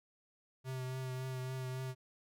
square tone with vibrato, 129.5 Hz, C3, 17 cents flat, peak -39 dBFS, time 0.64-1.95 s, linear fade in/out 50 ms, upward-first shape triangle, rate 3.6 Hz, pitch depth 24 cents each way, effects none

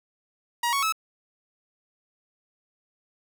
sawtooth tone with pitch steps, 951 / 1111.5 / 1299.1 Hz, A#5 / C#6 / E6, +34 / +4 / -26 cents, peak -19 dBFS, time 0.63-0.924 s, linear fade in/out 5 ms, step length 98 ms, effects none

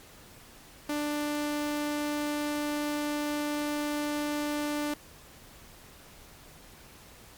sawtooth tone, 295.3 Hz, D4, 10 cents sharp, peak -25 dBFS, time 0.89-4.94 s, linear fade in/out 5 ms, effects pink hiss -52 dBFS RMS until 7.37 s + MP3 96 kbps

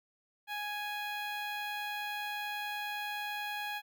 15% pulse tone with notch filter, 830.6 Hz, G#5, in tune, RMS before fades -38 dBFS, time 0.47-3.82 s, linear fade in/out 50 ms, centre 8100 Hz, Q 1.2, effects none

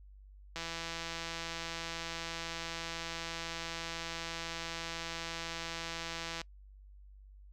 click train, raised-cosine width 0.2 ms, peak -22 dBFS, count 973, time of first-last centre 0.56-6.415 s, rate 166 Hz, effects noise-tail reverb RT60 0.1 s tail -25 dB re dry + added 49 Hz sine -52 dBFS peak until 7.52 s

